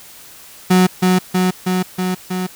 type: tone with echo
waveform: 35% pulse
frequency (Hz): 183.7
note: F#3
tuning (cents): -12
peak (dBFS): -7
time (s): 0.7-0.87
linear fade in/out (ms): 10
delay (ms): 320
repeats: 5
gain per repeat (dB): -2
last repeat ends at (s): 2.47
effects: white hiss -40 dBFS RMS until 2.55 s